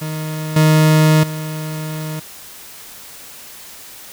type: tone with level steps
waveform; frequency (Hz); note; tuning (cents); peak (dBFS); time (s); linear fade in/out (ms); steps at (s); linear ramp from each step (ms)
40% pulse; 155.56; D#3; 0; -21 / -8 / -22; 0.01-2.2; 10; 0.56 / 1.23; 5
effects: white hiss -37 dBFS RMS until 4.12 s